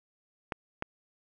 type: clicks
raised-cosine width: 0.5 ms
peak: -17 dBFS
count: 2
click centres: 0.522 / 0.824 s
effects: none